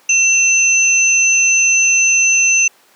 sine tone pair together, 2698 / 6131 Hz, E7 / G8, +40 / -39 cents, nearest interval octave + major second, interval 1421 cents, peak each -12 dBFS, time 0.09-2.68 s, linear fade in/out 5 ms, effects pink hiss -50 dBFS RMS until 2.95 s + high-pass 400 Hz 12 dB/octave

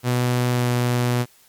sawtooth tone with pitch glide, 123.5 to 122.43 Hz, B2 to B2, 0 to -15 cents, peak -14 dBFS, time 0.03-1.26 s, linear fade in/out 50 ms, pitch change -15 cents, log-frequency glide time 0.46-0.7 s, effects white hiss -54 dBFS RMS until 1.48 s + MP3 96 kbps

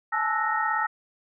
sine tone cluster, 843 / 880 / 1313 / 1463 / 1860 Hz, G#5 / A5 / E6 / F#6 / A#6, +26 / 0 / -7 / -20 / -4 cents, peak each -31 / -29 / -27 / -34 / -29 dBFS, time 0.12-0.87 s, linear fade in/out 10 ms, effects none

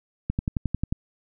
click train, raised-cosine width 5 ms, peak -12 dBFS, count 8, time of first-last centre 0.3-0.925 s, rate 11.2 Hz, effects none

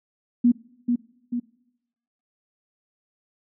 sine tone with echo, 241.1 Hz, B3, 41 cents flat, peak -13 dBFS, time 0.44-0.52 s, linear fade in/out 10 ms, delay 440 ms, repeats 2, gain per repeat -5 dB, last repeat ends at 1.4 s, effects noise-tail reverb RT60 0.9 s tail -23 dB re dry

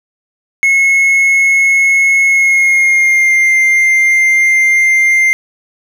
triangle tone with pitch glide, 2179 to 2099 Hz, C#7 to C7, -30 to +5 cents, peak -5 dBFS, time 0.63-5.33 s, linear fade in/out 0 ms, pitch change -65 cents, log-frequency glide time 2.26-3.41 s, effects none

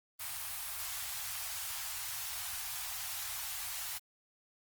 white band-stop noise, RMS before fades -40 dBFS, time 0.19-3.99 s, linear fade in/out 20 ms, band 120 to 680 Hz, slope 48 dB/octave, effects Opus 24 kbps

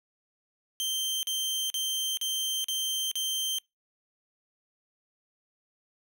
sawtooth tone bursts, 3136 Hz, G7, in tune, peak -25 dBFS, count 6, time 0.8-3.585 s, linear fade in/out 0 ms, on 430 ms, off 41 ms, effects noise-tail reverb RT60 0.2 s tail -26 dB re dry

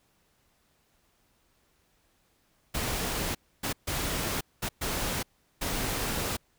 pink noise bursts at uneven times, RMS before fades -31 dBFS, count 6, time 2.74-3.35 / 3.63-3.73 / 3.87-4.41 / 4.62-4.69 / 4.81-5.23 / 5.61-6.37 s, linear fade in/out 10 ms, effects pink hiss -69 dBFS RMS until 6.58 s

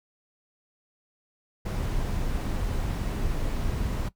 brown noise, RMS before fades -28 dBFS, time 1.65-4.09 s, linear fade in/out 10 ms, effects noise-tail reverb RT60 0.1 s tail -18 dB re dry

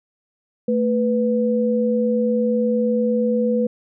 sine tone pair together, 222.4 / 493.9 Hz, A3 / B4, +19 / 0 cents, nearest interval octave + major second, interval 1381 cents, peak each -19 dBFS, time 0.68-3.67 s, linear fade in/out 5 ms, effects none

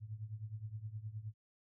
sine tone with tremolo, 107.9 Hz, A2, 33 cents flat, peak -38 dBFS, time 0-1.34 s, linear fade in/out 50 ms, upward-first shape triangle, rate 9.6 Hz, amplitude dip 90%, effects none

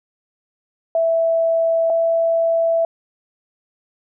sine tone pair in turn, 659.3 / 662.6 Hz, E5 / E5, 0 / +9 cents, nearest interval unison, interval 9 cents, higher second, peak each -14 dBFS, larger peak neither, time 0.95-1.9 / 1.9-2.85 s, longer neither, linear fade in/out 2 ms, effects none

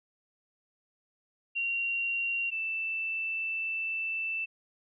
sine tone pair in turn, 2756 / 2656 Hz, F7 / E7, -24 / +12 cents, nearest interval minor second, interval 64 cents, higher first, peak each -28 / -30 dBFS, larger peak first, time 1.55-2.51 / 2.51-4.46 s, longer second, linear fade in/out 20 ms, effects none

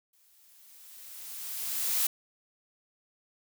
blue noise with exponential growth, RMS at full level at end -26 dBFS, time 0.13-2.07 s, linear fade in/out 5 ms, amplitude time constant 420 ms, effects none

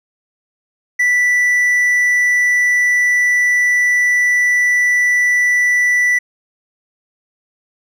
triangle tone, 1970 Hz, B6, 5 cents flat, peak -9 dBFS, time 0.99-6.19 s, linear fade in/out 10 ms, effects none

